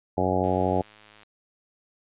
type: harmonic tone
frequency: 92.5 Hz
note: F#2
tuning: in tune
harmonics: 1 / 2 / 3 / 4 / 5 / 6 / 7 / 8 / 9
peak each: -30 / -30 / -30 / -30 / -30 / -30 / -30 / -30 / -30 dBFS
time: 0.17-0.82 s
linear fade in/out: 10 ms
type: click train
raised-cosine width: 0.2 ms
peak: -33 dBFS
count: 85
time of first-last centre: 0.44-1.232 s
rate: 106 Hz
effects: resampled to 8000 Hz